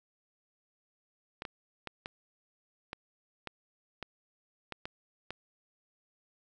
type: clicks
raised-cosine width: 0.3 ms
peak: -22 dBFS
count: 10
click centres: 1.421 / 1.452 / 1.873 / 2.059 / 2.931 / 3.473 / 4.027 / 4.723 / 4.855 / 5.306 s
effects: none